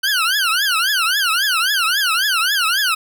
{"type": "tone with vibrato", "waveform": "20% pulse", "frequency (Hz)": 1480, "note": "F#6", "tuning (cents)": 0, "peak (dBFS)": -10, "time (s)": [0.03, 2.95], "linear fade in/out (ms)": 10, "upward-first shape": "triangle", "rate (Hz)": 3.7, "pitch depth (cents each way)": 280, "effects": []}